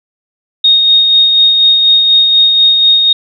sine tone with tremolo, 3718 Hz, A#7, 5 cents flat, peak -3 dBFS, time 0.64-3.13 s, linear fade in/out 5 ms, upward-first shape sine, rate 4.1 Hz, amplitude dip 35%, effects none

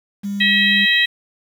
sine tone, 201 Hz, G3, 44 cents sharp, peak -21 dBFS, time 0.23-0.86 s, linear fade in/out 20 ms
harmonic tone, 641 Hz, E5, 49 cents flat, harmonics 3 / 4 / 5 / 6, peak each -15 / -20 / -20 / -19 dBFS, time 0.4-1.06 s, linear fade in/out 10 ms
effects 7-bit

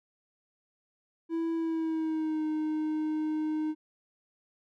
triangle tone with pitch glide, 329.6 to 309.3 Hz, E4 to D#4, 0 to -10 cents, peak -26 dBFS, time 1.29-3.75 s, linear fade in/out 50 ms, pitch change -110 cents, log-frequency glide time 1.54-2.45 s, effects none

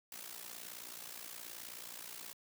white noise with amplitude modulation, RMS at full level -45 dBFS, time 0.12-2.33 s, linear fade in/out 2 ms, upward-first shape sine, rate 58.9 Hz, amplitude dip 75%, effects high-pass 150 Hz 12 dB/octave

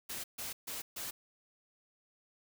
white noise bursts, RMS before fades -41 dBFS, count 4, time 0.09-1.11 s, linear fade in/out 10 ms, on 150 ms, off 140 ms, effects none

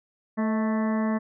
harmonic tone with a mistuned harmonic, 220 Hz, A3, in tune, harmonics 1 / 2 / 3 / 4 / 5 / 6 / 7 / 8 / 9, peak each -23 / -36 / -33 / -38 / -36 / -45 / -49 / -40 / -44 dBFS, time 0.37-1.19 s, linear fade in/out 20 ms, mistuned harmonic 3, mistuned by -43 cents, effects none

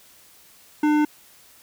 triangle tone with hard clipping, 300.3 Hz, D4, 39 cents sharp, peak -18 dBFS, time 0.83-1.05 s, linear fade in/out 5 ms, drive 17 dB, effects white hiss -52 dBFS RMS until 1.62 s

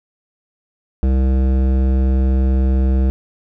sine tone with hard clipping, 65.41 Hz, C2, in tune, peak -14 dBFS, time 1.03-3.1 s, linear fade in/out 0 ms, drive 14 dB, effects none

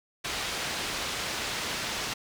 white low-pass noise, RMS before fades -33 dBFS, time 0.24-2.14 s, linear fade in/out 10 ms, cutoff 4600 Hz, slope 12 dB/octave, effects none

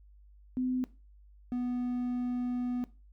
sine / triangle tone pair in turn, 254.4 / 246.7 Hz, C4 / B3, -48 / -2 cents, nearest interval minor second, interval 54 cents, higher first, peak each -28 dBFS, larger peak neither, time 0.57-0.84 / 1.52-2.84 s, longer second, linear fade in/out 0 ms, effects noise-tail reverb RT60 0.3 s tail -18 dB re dry + added 50 Hz sine -54 dBFS peak until 3.12 s

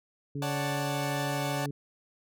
harmonic tone, 141.8 Hz, C#3, 40 cents sharp, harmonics 1 / 2 / 3, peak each -33 / -37 / -42 dBFS, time 0.35-1.71 s, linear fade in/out 5 ms
sawtooth chord, D major seventh, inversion third, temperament equal, 554.4 / 587.3 / 740 / 880 Hz, C#5 / D5 / F#5 / A5, 0 / 0 / 0 / 0 cents, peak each -34 / -33 / -33 / -33 dBFS, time 0.42-1.66 s, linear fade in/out 2 ms
effects none

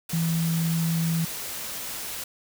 sine tone in noise, 164.81 Hz, E3, in tune, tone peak -22 dBFS, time 0.13-1.25 s, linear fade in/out 5 ms, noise white, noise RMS -34 dBFS, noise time 0.09-2.24 s, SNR +9 dB, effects none

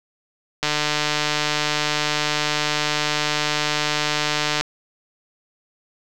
click train, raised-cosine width 0.2 ms, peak -3 dBFS, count 598, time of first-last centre 0.63-4.61 s, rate 150 Hz, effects none

